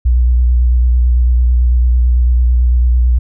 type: tone with vibrato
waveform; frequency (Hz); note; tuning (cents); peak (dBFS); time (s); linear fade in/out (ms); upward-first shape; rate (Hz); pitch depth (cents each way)
sine; 60.9; B1; -24; -7; 0.05-3.19; 10; square; 9; 26
effects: none